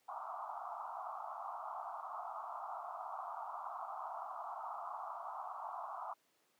pink band-pass noise, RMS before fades -45 dBFS, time 0.08-6.14 s, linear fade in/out 10 ms, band 670 to 1300 Hz, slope 96 dB/octave, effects pink hiss -75 dBFS RMS until 6.59 s + high-pass 300 Hz 12 dB/octave

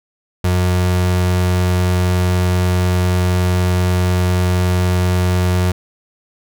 35% pulse tone, 90.4 Hz, F#2, 40 cents flat, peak -11 dBFS, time 0.44-5.72 s, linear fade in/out 5 ms, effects none

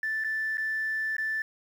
sine tone with dropouts, 1760 Hz, A6, in tune, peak -26 dBFS, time 0.03-1.42 s, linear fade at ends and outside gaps 2 ms, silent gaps 0.239-0.245 / 0.572-0.58 / 1.167-1.182 s, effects tanh soft clip ceiling -23 dBFS + 9-bit

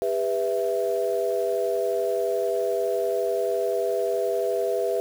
sine chord, E minor, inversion first, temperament equal with one note detuned, 402.3 / 493.9 / 659.3 Hz, G4 / B4 / E5, +45 / 0 / 0 cents, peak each -26 dBFS, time 0.02-5 s, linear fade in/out 0 ms, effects tanh soft clip ceiling -12 dBFS + 7-bit

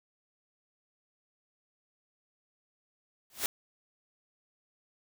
white noise with exponential growth, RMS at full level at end -26 dBFS, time 3.3-3.46 s, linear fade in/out 1 ms, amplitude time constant 33 ms, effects none

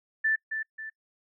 sine tone with echo, 1763 Hz, A6, 3 cents sharp, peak -22 dBFS, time 0.24-0.36 s, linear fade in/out 10 ms, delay 270 ms, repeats 2, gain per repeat -7 dB, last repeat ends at 0.9 s, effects noise-tail reverb RT60 0.1 s tail -25 dB re dry

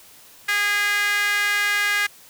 sawtooth tone with high-pass filter, 410 Hz, G#4, 22 cents flat, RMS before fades -21 dBFS, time 0.48-2.07 s, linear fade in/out 10 ms, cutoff 1800 Hz, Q 4.2, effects white hiss -48 dBFS RMS until 2.29 s

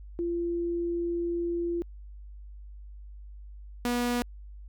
sine / sawtooth tone pair in turn, 342.9 / 242.5 Hz, F4 / B3, -32 / -31 cents, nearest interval tritone, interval 599 cents, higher first, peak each -27 / -22 dBFS, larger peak second, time 0.19-1.82 / 3.85-4.22 s, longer first, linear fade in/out 0 ms, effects added 50 Hz sine -42 dBFS peak until 4.68 s

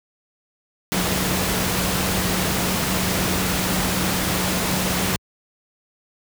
sine tone in noise, 184.6 Hz, F#3, 4 cents flat, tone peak -26 dBFS, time 0.92-5.16 s, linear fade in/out 0 ms, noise pink, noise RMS -22 dBFS, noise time 0.92-5.16 s, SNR -7 dB, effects high-pass 60 Hz 12 dB/octave

